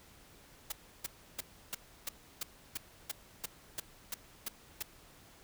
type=noise bursts; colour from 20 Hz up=white; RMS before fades=-37 dBFS; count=13; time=0.7-4.826 s; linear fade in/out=5 ms; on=22 ms; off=320 ms; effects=pink hiss -59 dBFS RMS until 5.43 s